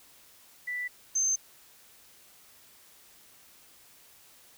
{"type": "tone pair in turn", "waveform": "sine", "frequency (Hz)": [1975.5, 6272], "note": ["B6", "G8"], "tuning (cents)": [0, 0], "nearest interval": "octave + minor sixth", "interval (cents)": 2000, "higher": "second", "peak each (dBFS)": [-31, -24], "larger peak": "second", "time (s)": [[0.67, 0.88], [1.15, 1.36]], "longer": "neither", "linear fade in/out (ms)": 10, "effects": ["white hiss -57 dBFS RMS until 4.57 s"]}